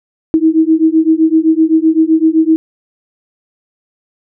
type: beating tone pair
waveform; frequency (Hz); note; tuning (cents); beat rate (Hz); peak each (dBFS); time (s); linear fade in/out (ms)
sine; 316.1 / 323.9; D#4 / E4; +27 / -30; 7.8; -10; 0.34-2.56; 0
effects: none